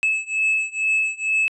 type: beating tone pair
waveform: triangle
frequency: 2600 / 2602.2 Hz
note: E7 / E7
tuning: -24 / -23 cents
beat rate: 2.2 Hz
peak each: -21 / -20 dBFS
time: 0.03-1.48 s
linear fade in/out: 0 ms
effects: resampled to 22050 Hz